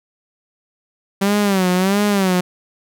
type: tone with vibrato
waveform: sawtooth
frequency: 193.4 Hz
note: G3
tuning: 23 cents flat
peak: -10 dBFS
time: 1.21-2.41 s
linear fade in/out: 10 ms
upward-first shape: sine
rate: 1.5 Hz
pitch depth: 120 cents each way
effects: none